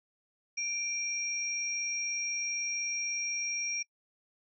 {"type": "tone pair together", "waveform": "sine", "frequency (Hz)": [2369, 5634], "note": ["D7", "F8"], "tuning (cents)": [14, 14], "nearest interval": "octave + minor third", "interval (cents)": 1500, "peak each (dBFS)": [-34, -34], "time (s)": [0.57, 3.83], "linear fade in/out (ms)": 10, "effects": ["noise-tail reverb RT60 0.1 s tail -25 dB re dry"]}